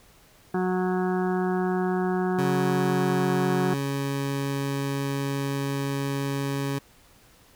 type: harmonic tone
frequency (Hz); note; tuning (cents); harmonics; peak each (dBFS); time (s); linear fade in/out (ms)
183.6; F#3; -13; 1 / 2 / 4 / 5 / 6 / 7 / 8 / 9; -26 / -26 / -32 / -38 / -39 / -41 / -40 / -40; 0.54-3.74; 5
type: tone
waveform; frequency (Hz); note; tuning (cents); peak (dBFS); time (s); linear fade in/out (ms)
20% pulse; 138.9; C#3; +4; -21; 2.38-6.79; 10
effects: pink hiss -56 dBFS RMS until 7.55 s